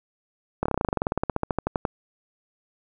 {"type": "slowing click train", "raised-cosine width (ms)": 1, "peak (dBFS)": -9, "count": 24, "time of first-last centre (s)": [0.63, 1.852], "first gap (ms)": 26, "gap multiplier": 1.06, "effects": []}